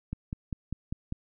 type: click train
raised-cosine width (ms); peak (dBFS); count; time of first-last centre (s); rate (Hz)
5; -20; 6; 0.13-1.124; 5.03
effects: none